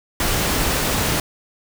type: noise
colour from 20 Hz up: pink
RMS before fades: -20 dBFS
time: 0.2-1.2 s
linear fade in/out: 2 ms
effects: none